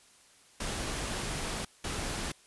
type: noise bursts at uneven times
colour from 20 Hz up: pink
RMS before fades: -35 dBFS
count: 2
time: 0.6-1.65 / 1.84-2.32 s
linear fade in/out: 5 ms
effects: white hiss -60 dBFS RMS until 2.46 s + resampled to 24000 Hz